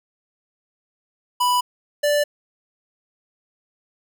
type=tone pair in turn; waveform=square; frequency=987.8 / 586.3 Hz; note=B5 / D5; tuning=0 / -3 cents; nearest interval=major sixth; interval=903 cents; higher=first; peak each=-17 dBFS; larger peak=neither; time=1.4-1.61 / 2.03-2.24 s; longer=neither; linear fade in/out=10 ms; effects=none

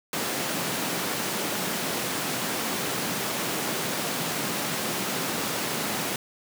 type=high-pass noise; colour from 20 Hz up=pink; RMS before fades=-29 dBFS; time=0.13-6.16 s; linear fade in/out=2 ms; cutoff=150 Hz; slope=24 dB/octave; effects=none

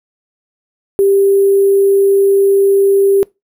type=tone with sample-and-hold; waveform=sine; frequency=394.7 Hz; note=G4; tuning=12 cents sharp; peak=-7 dBFS; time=0.99-3.23 s; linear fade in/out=0 ms; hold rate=11025 Hz; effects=noise-tail reverb RT60 0.2 s tail -23 dB re dry

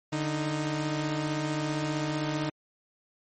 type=tone pair together; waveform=sawtooth; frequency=147.94 / 311.3 Hz; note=D3 / D#4; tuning=+13 / +1 cents; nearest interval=octave + minor second; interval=1288 cents; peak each=-27 dBFS; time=0.12-2.5 s; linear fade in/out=10 ms; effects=MP3 32 kbps

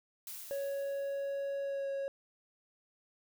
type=noise with exponential decay; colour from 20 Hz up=blue; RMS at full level=-43 dBFS; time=0.27-1.84 s; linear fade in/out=2 ms; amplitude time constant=340 ms
type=tone with pitch glide; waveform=triangle; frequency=556 to 550.2 Hz; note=C#5 to C#5; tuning=+5 to -13 cents; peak=-32 dBFS; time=0.51-2.08 s; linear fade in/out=0 ms; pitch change=-18 cents; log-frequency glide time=1.62-1.88 s
effects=none

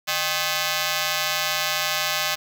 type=ring-modulated tone; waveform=5% pulse; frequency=466.2 Hz; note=A#4; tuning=in tune; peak=-7 dBFS; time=0.07-2.36 s; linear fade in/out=20 ms; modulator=321 Hz; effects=high-pass 300 Hz 12 dB/octave + 7-bit

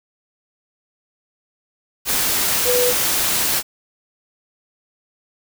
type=tone in noise; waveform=sine; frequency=493.9 Hz; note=B4; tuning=in tune; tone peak=-16 dBFS; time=2.64-2.94 s; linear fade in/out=50 ms; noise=white; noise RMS=-19 dBFS; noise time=2.05-3.63 s; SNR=0 dB; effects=none

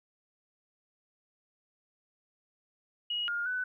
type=tone with pitch steps; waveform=sine; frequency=2897 / 1416 / 1498 Hz; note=F#7 / F6 / F#6; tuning=-37 / +23 / +21 cents; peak=-30 dBFS; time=3.1-3.64 s; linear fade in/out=5 ms; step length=180 ms; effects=12-bit

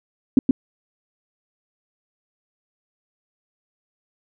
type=tone with echo; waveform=sine; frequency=261.6 Hz; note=C4; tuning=in tune; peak=-8 dBFS; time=0.37-0.39 s; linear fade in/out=2 ms; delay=120 ms; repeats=1; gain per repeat=-3 dB; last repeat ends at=0.51 s; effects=none

